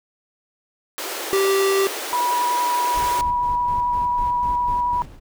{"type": "high-pass noise", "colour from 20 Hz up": "pink", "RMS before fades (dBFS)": -29, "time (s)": [0.98, 3.21], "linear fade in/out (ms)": 0, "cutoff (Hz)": 320, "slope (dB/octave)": 48}
{"type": "tone", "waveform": "square", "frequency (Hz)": 390.3, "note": "G4", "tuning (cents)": -8, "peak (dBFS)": -17, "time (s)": [1.33, 1.87], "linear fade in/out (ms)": 0}
{"type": "tone with vibrato", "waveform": "sine", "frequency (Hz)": 974, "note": "B5", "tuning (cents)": -24, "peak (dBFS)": -18, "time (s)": [2.13, 5.02], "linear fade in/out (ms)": 0, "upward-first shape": "triangle", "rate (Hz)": 11, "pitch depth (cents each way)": 14}
{"type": "noise with tremolo", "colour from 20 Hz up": "brown", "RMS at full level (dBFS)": -32, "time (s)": [2.93, 5.2], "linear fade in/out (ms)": 50, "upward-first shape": "square", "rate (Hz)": 4, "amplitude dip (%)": 55}
{"effects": []}